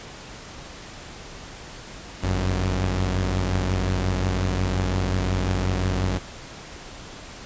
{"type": "tone pair together", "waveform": "sawtooth", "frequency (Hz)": [49.06, 92.5], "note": ["G1", "F#2"], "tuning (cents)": [2, 0], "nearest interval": "major seventh", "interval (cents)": 1098, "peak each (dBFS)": [-22, -19], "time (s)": [2.22, 6.19], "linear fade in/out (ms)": 20, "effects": ["pink hiss -40 dBFS RMS until 7.45 s", "resampled to 16000 Hz"]}